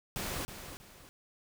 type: noise with echo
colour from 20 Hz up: pink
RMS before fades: -37 dBFS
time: 0.16-0.45 s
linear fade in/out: 0 ms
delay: 320 ms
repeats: 2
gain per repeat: -9 dB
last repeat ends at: 1.09 s
effects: none